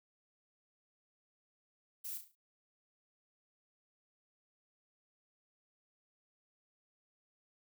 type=noise with echo; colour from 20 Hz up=violet; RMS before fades=-43 dBFS; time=2.04-2.18 s; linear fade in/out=10 ms; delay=35 ms; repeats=5; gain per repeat=-7 dB; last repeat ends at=2.355 s; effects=none